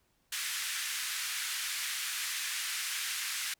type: band-pass noise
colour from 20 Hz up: pink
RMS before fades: -36 dBFS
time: 0.32-3.54 s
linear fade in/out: 5 ms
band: 1600 to 13000 Hz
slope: 24 dB/octave
effects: pink hiss -73 dBFS RMS until 3.59 s